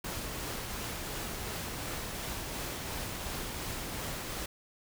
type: noise with tremolo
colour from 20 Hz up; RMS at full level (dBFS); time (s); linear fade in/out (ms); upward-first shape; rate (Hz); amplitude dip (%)
pink; -37; 0.04-4.46; 5; triangle; 2.8; 25
effects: none